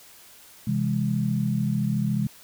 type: chord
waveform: sine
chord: C augmented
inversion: none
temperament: equal with one note detuned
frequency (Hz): 130.81 / 164.81 / 205.4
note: C3 / E3 / G#3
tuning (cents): 0 / 0 / -19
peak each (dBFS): -26 / -28 / -25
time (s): 0.67-2.27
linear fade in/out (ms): 5
effects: white hiss -50 dBFS RMS until 2.43 s